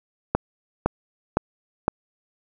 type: click train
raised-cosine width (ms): 1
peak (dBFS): -4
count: 4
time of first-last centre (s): 0.35-1.881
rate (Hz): 1.96
effects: none